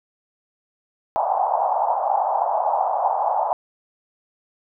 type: band-pass noise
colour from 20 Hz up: white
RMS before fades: -21 dBFS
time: 1.16-3.53 s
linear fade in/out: 0 ms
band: 670 to 890 Hz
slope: 48 dB/octave
effects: none